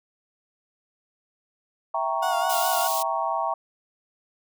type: chord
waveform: sine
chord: E diminished seventh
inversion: none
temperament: equal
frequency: 659.3 / 784 / 932.3 / 1108.7 Hz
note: E5 / G5 / Bb5 / Db6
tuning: 0 / 0 / 0 / 0 cents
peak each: -29 / -29 / -28 / -29 dBFS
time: 1.94-3.54 s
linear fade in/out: 5 ms
type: tone with vibrato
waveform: 35% pulse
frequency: 716 Hz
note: F5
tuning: 43 cents sharp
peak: -24 dBFS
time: 2.22-2.88 s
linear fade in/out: 10 ms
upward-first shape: sine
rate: 4.8 Hz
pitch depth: 48 cents each way
type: high-pass noise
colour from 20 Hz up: white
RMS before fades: -30 dBFS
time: 2.49-3.03 s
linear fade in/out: 10 ms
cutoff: 3000 Hz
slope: 24 dB/octave
effects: none